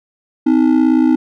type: ring-modulated tone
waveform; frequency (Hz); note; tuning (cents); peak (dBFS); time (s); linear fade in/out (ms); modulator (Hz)
triangle; 285.9; D4; -46; -4; 0.46-1.16; 10; 28.8
effects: none